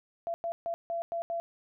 sine tone bursts at uneven times, 677 Hz, E5, 46 cents sharp, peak -30 dBFS, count 6, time 0.27-0.34 / 0.44-0.52 / 0.66-0.74 / 0.9-1.02 / 1.12-1.22 / 1.3-1.4 s, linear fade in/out 0 ms, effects none

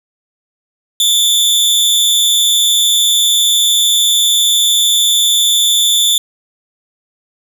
sawtooth tone with amplitude modulation, 3520 Hz, A7, in tune, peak -3 dBFS, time 1-6.18 s, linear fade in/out 2 ms, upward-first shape sine, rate 213 Hz, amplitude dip 65%, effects none

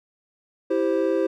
triangle chord, C major, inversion first, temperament equal, 329.6 / 392 / 523.3 Hz, E4 / G4 / C5, 0 / 0 / 0 cents, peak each -22 dBFS, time 0.7-1.27 s, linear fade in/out 10 ms, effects none

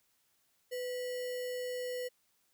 sine tone with sample-and-hold, 499.3 Hz, B4, 19 cents sharp, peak -35 dBFS, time 0.71-2.09 s, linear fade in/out 20 ms, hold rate 2450 Hz, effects white hiss -74 dBFS RMS until 2.53 s

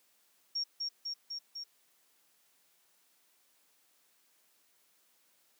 sine tone with echo, 5550 Hz, F8, 12 cents flat, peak -31 dBFS, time 0.55-0.64 s, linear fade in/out 10 ms, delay 250 ms, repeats 4, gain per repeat -2 dB, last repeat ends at 1.64 s, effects white hiss -70 dBFS RMS until 5.59 s + high-pass 200 Hz 12 dB/octave

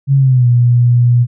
sine tone with pitch glide, 137.6 to 121.18 Hz, C#3 to B2, -12 to -32 cents, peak -6 dBFS, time 0.07-1.27 s, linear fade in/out 50 ms, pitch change -220 cents, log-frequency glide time 0.17-0.47 s, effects none

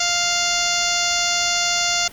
harmonic tone with a mistuned harmonic, 698.5 Hz, F5, in tune, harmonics 1 / 2 / 3 / 4 / 5 / 6 / 7 / 8 / 9 / 10, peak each -27 / -27 / -27 / -27 / -27 / -27 / -27 / -27 / -27 / -27 dBFS, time 0-2.08 s, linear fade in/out 5 ms, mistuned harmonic 6, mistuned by +46 cents, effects pink hiss -43 dBFS RMS until 2.12 s

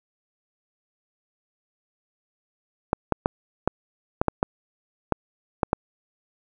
clicks, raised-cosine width 1 ms, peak -5 dBFS, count 10, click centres 2.931 / 3.123 / 3.259 / 3.676 / 4.215 / 4.283 / 4.429 / 5.123 / 5.632 / 5.731 s, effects none

